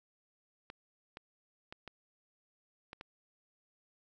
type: clicks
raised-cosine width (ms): 0.3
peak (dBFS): -29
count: 6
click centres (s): 0.701 / 1.171 / 1.725 / 1.877 / 2.931 / 3.011
effects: none